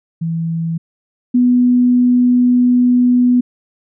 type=tone pair in turn; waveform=sine; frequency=164.81 / 246.9 Hz; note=E3 / B3; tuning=0 / 0 cents; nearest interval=perfect fifth; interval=700 cents; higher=second; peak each=-16 / -8 dBFS; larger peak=second; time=0.21-0.78 / 1.34-3.41 s; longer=second; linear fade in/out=10 ms; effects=none